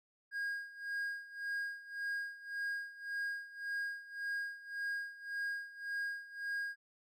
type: tone with tremolo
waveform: triangle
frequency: 1630 Hz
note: G#6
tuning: 33 cents flat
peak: -33 dBFS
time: 0.31-6.76 s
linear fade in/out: 50 ms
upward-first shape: sine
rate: 1.8 Hz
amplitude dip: 85%
effects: none